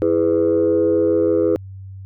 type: chord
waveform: sine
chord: E major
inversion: none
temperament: equal with one note detuned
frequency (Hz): 329.6 / 415.3 / 501.6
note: E4 / G#4 / B4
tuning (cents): 0 / 0 / +27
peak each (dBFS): -17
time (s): 0.02-1.56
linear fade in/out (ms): 0
effects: tanh soft clip ceiling -8 dBFS + added 96 Hz sine -32 dBFS peak until 2.05 s